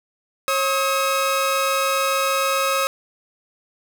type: tone pair together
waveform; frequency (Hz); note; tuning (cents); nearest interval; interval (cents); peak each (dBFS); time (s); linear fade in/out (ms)
sawtooth; 542.6 / 1275; C#5 / D#6; -37 / +42; octave + minor third; 1479; -18 / -17; 0.48-2.87; 0
effects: none